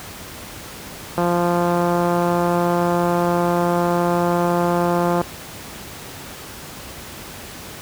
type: click train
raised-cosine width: 1 ms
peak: -6 dBFS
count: 703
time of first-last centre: 1.18-5.214 s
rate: 174 Hz
effects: pink hiss -35 dBFS RMS until 7.81 s + high-pass 60 Hz 12 dB/octave